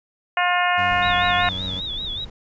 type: harmonic tone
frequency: 356 Hz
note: F4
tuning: 33 cents sharp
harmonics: 2 / 3 / 4 / 5 / 6 / 7 / 8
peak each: -21 / -24 / -25 / -24 / -28 / -29 / -29 dBFS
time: 0.37-1.49 s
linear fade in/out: 2 ms
type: tone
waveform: 25% pulse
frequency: 93.4 Hz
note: F#2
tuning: 17 cents sharp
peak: -27 dBFS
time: 0.77-1.81 s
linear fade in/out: 20 ms
type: noise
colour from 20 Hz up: brown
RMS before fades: -36 dBFS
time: 0.91-2.3 s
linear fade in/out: 5 ms
type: tone with vibrato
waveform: sine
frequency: 3600 Hz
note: A7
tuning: 39 cents sharp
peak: -26 dBFS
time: 1.02-2.25 s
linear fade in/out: 10 ms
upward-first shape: sine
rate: 5.2 Hz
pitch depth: 120 cents each way
effects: resampled to 16000 Hz